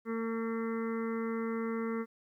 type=harmonic tone; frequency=226.9 Hz; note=A#3; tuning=47 cents flat; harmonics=1 / 2 / 4 / 5 / 6 / 7 / 8 / 9; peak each=-34 / -36 / -51 / -45 / -46 / -56 / -51 / -49 dBFS; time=0.05-2.06 s; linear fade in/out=50 ms; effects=12-bit